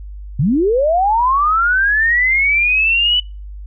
sine linear sweep, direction up, 117.5 to 2990 Hz, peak -11 dBFS, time 0.39-3.2 s, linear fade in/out 5 ms, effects noise-tail reverb RT60 0.3 s tail -26 dB re dry + added 50 Hz sine -28 dBFS peak until 3.66 s

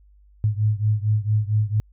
sine beating tone pair, 105.1 / 109.5 Hz, G#2 / A2, +21 / -8 cents, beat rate 4.4 Hz, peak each -20 / -22 dBFS, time 0.44-1.8 s, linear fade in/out 0 ms, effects added 50 Hz sine -50 dBFS peak until 1.92 s

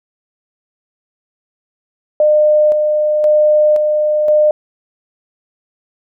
sine tone with tremolo, 605 Hz, D#5, 49 cents flat, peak -7 dBFS, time 2.2-4.51 s, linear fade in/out 2 ms, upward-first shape square, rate 0.96 Hz, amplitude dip 35%, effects none

